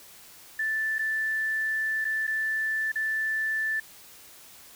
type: tone with dropouts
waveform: sine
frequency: 1760 Hz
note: A6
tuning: in tune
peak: -25 dBFS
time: 0.59-3.8 s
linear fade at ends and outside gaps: 5 ms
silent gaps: 0.984-0.991 / 2.045-2.05 / 2.269-2.276 / 2.919-2.956 s
effects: white hiss -50 dBFS RMS until 4.75 s